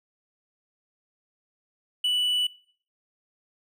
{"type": "tone", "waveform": "triangle", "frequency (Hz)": 2963, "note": "F#7", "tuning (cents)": 2, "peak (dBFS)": -20, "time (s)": [2.04, 2.47], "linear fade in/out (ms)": 5, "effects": ["noise-tail reverb RT60 0.5 s tail -20 dB re dry"]}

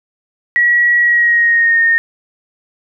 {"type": "tone with pitch glide", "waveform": "sine", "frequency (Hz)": [1921, 1839.6], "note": ["B6", "A#6"], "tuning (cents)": [-48, -23], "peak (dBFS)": -8, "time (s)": [0.56, 1.98], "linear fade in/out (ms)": 0, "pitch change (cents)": -75, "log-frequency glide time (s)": [0.99, 1.81], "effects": []}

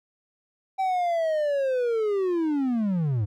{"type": "linear sweep", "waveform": "triangle", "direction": "down", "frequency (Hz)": [775, 95.9], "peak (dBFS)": -20, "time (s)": [0.78, 3.26], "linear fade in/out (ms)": 20, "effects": []}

